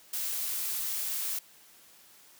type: noise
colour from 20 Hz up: blue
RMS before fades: -33 dBFS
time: 0.13-1.39 s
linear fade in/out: 5 ms
effects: white hiss -57 dBFS RMS until 2.39 s + high-pass 100 Hz 12 dB/octave